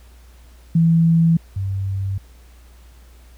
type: tone pair in turn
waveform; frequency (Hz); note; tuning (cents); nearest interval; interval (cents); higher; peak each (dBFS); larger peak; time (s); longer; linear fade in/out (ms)
sine; 165.3 / 97.19; E3 / G2; +5 / -14; major sixth; 919; first; -11 / -20; first; 0.75-1.37 / 1.56-2.18; neither; 5
effects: added 60 Hz sine -43 dBFS peak until 3.37 s + pink hiss -54 dBFS RMS until 3.37 s